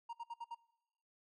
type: tone bursts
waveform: triangle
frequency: 935 Hz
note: A#5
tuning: 5 cents sharp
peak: -39 dBFS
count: 5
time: 0.09-0.549 s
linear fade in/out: 10 ms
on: 43 ms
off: 61 ms
effects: noise-tail reverb RT60 0.9 s tail -22 dB re dry + MP3 48 kbps